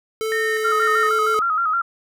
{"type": "tone with pitch glide", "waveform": "square", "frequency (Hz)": [440, 434.9], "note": ["A4", "A4"], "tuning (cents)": [0, -20], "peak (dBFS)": -22, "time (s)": [0.21, 1.39], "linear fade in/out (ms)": 0, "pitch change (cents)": -20, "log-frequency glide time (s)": [0.36, 0.59]}
{"type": "tone with tremolo", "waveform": "sine", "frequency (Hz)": 1834, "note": "A#6", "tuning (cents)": -29, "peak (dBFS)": -21, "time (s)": [0.32, 1.09], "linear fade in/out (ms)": 0, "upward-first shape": "square", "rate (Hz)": 2, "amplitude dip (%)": 60}
{"type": "tone with vibrato", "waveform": "sine", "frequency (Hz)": 1318.5, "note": "E6", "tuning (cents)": 0, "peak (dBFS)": -17, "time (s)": [0.64, 1.82], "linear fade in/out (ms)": 10, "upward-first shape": "square", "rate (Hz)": 6.4, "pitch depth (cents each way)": 74}
{"effects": []}